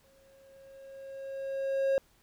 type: tone with exponential growth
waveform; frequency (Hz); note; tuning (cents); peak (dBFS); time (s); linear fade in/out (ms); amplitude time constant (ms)
triangle; 542; C#5; -39; -21; 0.04-1.98; 0; 420
effects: pink hiss -66 dBFS RMS until 2.22 s